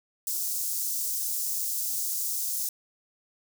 white high-pass noise, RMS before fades -30 dBFS, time 0.27-2.69 s, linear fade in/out 2 ms, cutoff 5600 Hz, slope 24 dB/octave, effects none

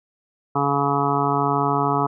harmonic tone, 141.4 Hz, C#3, 35 cents sharp, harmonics 1 / 2 / 3 / 5 / 6 / 7 / 8 / 9, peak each -26 / -26 / -26 / -26 / -26 / -26 / -26 / -26 dBFS, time 0.55-2.07 s, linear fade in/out 10 ms, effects none

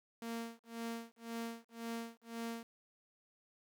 sawtooth tone with tremolo, 230.6 Hz, A#3, 19 cents flat, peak -35 dBFS, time 0.22-2.63 s, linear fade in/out 2 ms, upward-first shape sine, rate 1.9 Hz, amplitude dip 100%, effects 12-bit

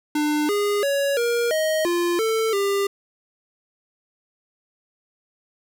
square tone with pitch steps, 299.5 / 410.2 / 560 / 472.8 / 628 / 347.2 / 444.9 / 398.6 Hz, D4 / G#4 / C#5 / A#4 / D#5 / F4 / A4 / G4, +34 / -21 / +18 / +24 / +16 / -10 / +19 / +29 cents, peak -20 dBFS, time 0.15-2.87 s, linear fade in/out 5 ms, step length 340 ms, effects none

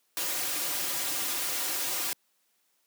white noise with comb filter, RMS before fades -31 dBFS, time 0.17-2.13 s, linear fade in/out 0 ms, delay 4.6 ms, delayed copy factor -0.9, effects white hiss -72 dBFS RMS until 2.86 s + high-pass 200 Hz 12 dB/octave

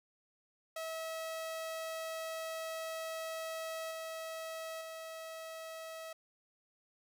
sawtooth tone with level steps, 646 Hz, E5, 35 cents flat, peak -35 / -37 / -40 dBFS, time 0.76-6.13 s, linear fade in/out 5 ms, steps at 3.91 / 4.81 s, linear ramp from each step 2 ms, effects none

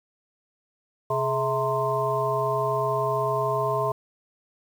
harmonic tone with a mistuned harmonic, 130.81 Hz, C3, in tune, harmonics 1 / 3 / 5 / 7 / 8, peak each -31 / -28 / -27 / -32 / -27 dBFS, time 1.1-3.92 s, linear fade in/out 5 ms, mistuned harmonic 3, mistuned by +120 cents, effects 8-bit

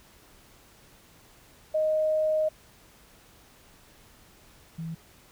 sine tone pair in turn, 622.3 / 163.73 Hz, D#5 / E3, 0 / -11 cents, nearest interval octave + major seventh, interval 2311 cents, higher first, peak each -22 / -32 dBFS, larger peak first, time 1.74-2.49 / 4.78-4.95 s, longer first, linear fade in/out 10 ms, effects pink hiss -56 dBFS RMS until 5.31 s

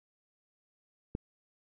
click, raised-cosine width 3 ms, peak -21 dBFS, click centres 1.151 s, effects none

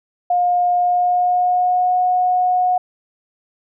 sine tone with pitch glide, 712 to 728.2 Hz, F5 to F#5, +33 to -28 cents, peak -13 dBFS, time 0.3-2.78 s, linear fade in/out 5 ms, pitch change +39 cents, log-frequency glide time 0.76-1.96 s, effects none

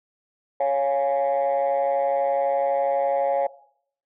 sine chord, Db major, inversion none, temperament equal, 554.4 / 698.5 / 830.6 Hz, Db5 / F5 / Ab5, 0 / 0 / 0 cents, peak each -20 / -24 / -24 dBFS, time 0.6-3.47 s, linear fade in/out 5 ms, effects noise-tail reverb RT60 0.6 s tail -18 dB re dry + tanh soft clip ceiling -15 dBFS

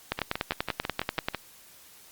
two click trains, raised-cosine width 0.3 ms, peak -13 / -10 dBFS, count 8 / 13, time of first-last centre 0.19-1.347 / 0.12-1.285 s, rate 6.05 / 10.3 Hz, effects white hiss -53 dBFS RMS until 2.11 s + Opus 48 kbps

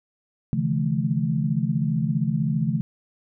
sine tone cluster, 135.8 / 152.9 / 168.2 / 216.3 Hz, C#3 / D#3 / E3 / A3, -35 / -30 / +35 / -29 cents, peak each -26 dBFS, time 0.53-2.81 s, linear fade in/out 0 ms, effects none

